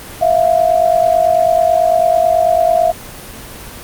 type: tone pair together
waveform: sine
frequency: 655 / 704.1 Hz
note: E5 / F5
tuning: -11 / +14 cents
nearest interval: minor second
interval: 125 cents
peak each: -11 / -12 dBFS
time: 0.21-2.92 s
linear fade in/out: 10 ms
effects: pink hiss -31 dBFS RMS until 3.83 s + Opus 24 kbps